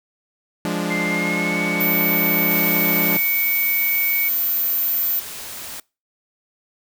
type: chord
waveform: sawtooth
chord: D diminished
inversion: first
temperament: equal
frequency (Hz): 174.61 / 207.7 / 293.7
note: F3 / Ab3 / D4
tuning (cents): 0 / 0 / 0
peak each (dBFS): -21 / -22 / -22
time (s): 0.65-3.17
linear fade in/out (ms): 0
type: tone with pitch glide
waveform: sine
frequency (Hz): 2093 to 2230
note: C7 to C#7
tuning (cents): 0 to +10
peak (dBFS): -22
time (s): 0.9-4.29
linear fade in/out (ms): 10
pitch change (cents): +110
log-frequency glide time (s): 1.05-1.62
type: tone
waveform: sine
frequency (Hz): 14320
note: A9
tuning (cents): +29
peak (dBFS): -18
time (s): 1.8-5.2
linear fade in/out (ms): 10
type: noise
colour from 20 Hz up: white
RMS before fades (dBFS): -33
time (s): 2.51-5.8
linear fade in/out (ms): 2
effects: noise-tail reverb RT60 0.3 s tail -25 dB re dry